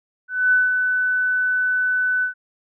sine tone with ADSR envelope, 1500 Hz, F#6, 23 cents sharp, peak -12 dBFS, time 0.28-2.34 s, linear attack 240 ms, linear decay 180 ms, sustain -5 dB, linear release 110 ms, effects none

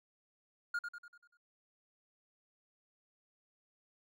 triangle tone with echo, 1421 Hz, F6, 30 cents sharp, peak -31 dBFS, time 0.74-0.79 s, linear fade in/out 5 ms, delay 97 ms, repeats 6, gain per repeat -6 dB, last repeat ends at 1.372 s, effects none

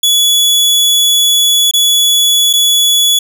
sawtooth tone with dropouts, 3400 Hz, G#7, 40 cents sharp, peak -4 dBFS, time 0.03-3.19 s, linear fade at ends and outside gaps 5 ms, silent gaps 1.712-1.736 / 2.53-2.535 s, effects none

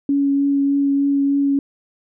sine tone with vibrato, 279.8 Hz, C#4, 16 cents sharp, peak -14 dBFS, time 0.09-1.59 s, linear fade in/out 2 ms, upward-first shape triangle, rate 3.3 Hz, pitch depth 12 cents each way, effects none

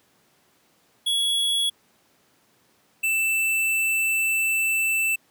square tone pair in turn, 3359 / 2655 Hz, G#7 / E7, +19 / +12 cents, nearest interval major third, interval 407 cents, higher first, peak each -21 dBFS, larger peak neither, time 1.06-1.7 / 3.03-5.16 s, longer second, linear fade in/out 10 ms, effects pink hiss -62 dBFS RMS until 5.3 s + high-pass 150 Hz 12 dB/octave

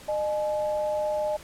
sine tone pair together, 609 / 848.8 Hz, D#5 / G#5, -37 / +38 cents, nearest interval tritone, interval 575 cents, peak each -25 / -32 dBFS, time 0.08-1.37 s, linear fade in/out 10 ms, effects pink hiss -47 dBFS RMS until 1.43 s + low-pass 12000 Hz 12 dB/octave

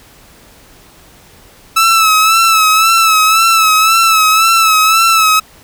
sawtooth tone with vibrato, 1308 Hz, E6, 14 cents flat, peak -3 dBFS, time 1.76-5.4 s, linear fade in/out 10 ms, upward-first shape sine, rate 1.9 Hz, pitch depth 49 cents each way, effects pink hiss -42 dBFS RMS until 5.63 s

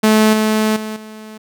sawtooth tone with level steps, 216.6 Hz, A3, 27 cents flat, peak -5 / -9 / -19 / -28 dBFS, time 0.03-1.38 s, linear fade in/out 10 ms, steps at 0.33 / 0.76 / 0.96 s, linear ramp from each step 5 ms, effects none

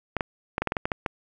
clicks, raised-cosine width 0.5 ms, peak -10 dBFS, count 10, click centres 0.167 / 0.208 / 0.581 / 0.62 / 0.673 / 0.721 / 0.768 / 0.855 / 0.918 / 1.062 s, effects none

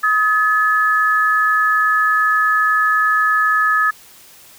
sine tone pair together, 1267 / 1718.8 Hz, D#6 / A6, +31 / -41 cents, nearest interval perfect fourth, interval 528 cents, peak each -15 dBFS, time 0.03-3.91 s, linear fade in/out 10 ms, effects white hiss -44 dBFS RMS until 4.58 s

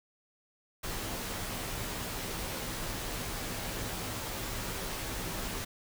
pink noise with comb filter, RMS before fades -37 dBFS, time 0.83-5.65 s, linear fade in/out 10 ms, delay 14 ms, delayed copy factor -0.5, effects none

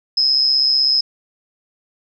sine tone with amplitude modulation, 5120 Hz, D#8, 49 cents sharp, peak -9 dBFS, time 0.17-1.01 s, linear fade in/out 5 ms, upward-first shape sine, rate 136 Hz, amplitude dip 75%, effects none

